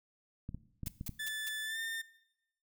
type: clicks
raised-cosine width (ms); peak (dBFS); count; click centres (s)
5; -28; 6; 0.491 / 0.546 / 0.833 / 0.871 / 1.011 / 1.093
type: noise bursts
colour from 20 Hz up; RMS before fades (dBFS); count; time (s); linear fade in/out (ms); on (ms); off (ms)
blue; -41; 4; 0.86-1.488; 2; 22; 180
type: tone with pitch glide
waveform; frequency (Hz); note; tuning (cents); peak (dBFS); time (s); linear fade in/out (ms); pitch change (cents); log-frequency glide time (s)
30% pulse; 1747 to 1809.7; A6 to A6; -13 to +48; -34; 1.19-2.02; 10; +61; 1.65-1.8
effects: noise-tail reverb RT60 0.8 s tail -17 dB re dry